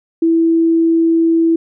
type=tone; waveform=sine; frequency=329.6 Hz; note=E4; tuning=in tune; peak=-9 dBFS; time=0.22-1.56 s; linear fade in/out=5 ms; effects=none